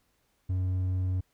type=tone with hard clipping; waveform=sine; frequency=92.5 Hz; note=F#2; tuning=in tune; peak=-27 dBFS; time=0.49-1.21 s; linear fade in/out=10 ms; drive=3 dB; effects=pink hiss -72 dBFS RMS until 1.33 s